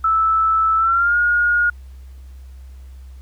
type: tone with pitch glide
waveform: sine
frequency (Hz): 1314 to 1432.9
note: E6 to F6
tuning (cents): -6 to +44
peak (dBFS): -13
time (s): 0.04-1.7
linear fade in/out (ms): 5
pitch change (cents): +150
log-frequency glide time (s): 0.77-1.17
effects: added 65 Hz sine -35 dBFS peak until 3.21 s + pink hiss -57 dBFS RMS until 3.21 s